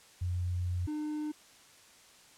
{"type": "tone pair in turn", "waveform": ["sine", "triangle"], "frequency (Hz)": [89.2, 302.6], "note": ["F2", "D#4"], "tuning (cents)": [37, -48], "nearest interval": "octave + major sixth", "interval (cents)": 2115, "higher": "second", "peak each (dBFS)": [-30, -31], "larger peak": "first", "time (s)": [[0.21, 0.87], [0.87, 1.32]], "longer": "first", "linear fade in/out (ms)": 10, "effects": ["white hiss -58 dBFS RMS until 2.37 s", "low-pass 9000 Hz 12 dB/octave"]}